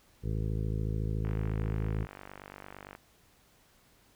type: harmonic tone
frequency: 53.8 Hz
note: A1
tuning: 38 cents flat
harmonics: 1 / 2 / 3 / 4 / 5 / 6 / 7 / 8 / 9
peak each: -33 / -33 / -37 / -45 / -47 / -48 / -47 / -47 / -49 dBFS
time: 0.22-2.07 s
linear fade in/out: 50 ms
type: click train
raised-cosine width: 0.5 ms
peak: -29 dBFS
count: 84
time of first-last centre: 1.25-2.951 s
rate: 48.8 Hz
effects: pink hiss -64 dBFS RMS until 4.15 s